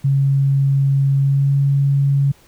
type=tone with pitch glide; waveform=sine; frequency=137.7 to 139.38 Hz; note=C#3 to C#3; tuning=-11 to +10 cents; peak=-12 dBFS; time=0.04-2.32 s; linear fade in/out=10 ms; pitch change=+21 cents; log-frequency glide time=1.18-1.54 s; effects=pink hiss -51 dBFS RMS until 2.47 s